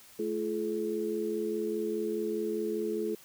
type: tone cluster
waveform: sine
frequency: 217.5 / 341.6 / 426.5 Hz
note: A3 / F4 / G#4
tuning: -20 / -38 / +46 cents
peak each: -37 / -34 / -32 dBFS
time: 0.19-3.15 s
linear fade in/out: 5 ms
effects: white hiss -55 dBFS RMS until 3.24 s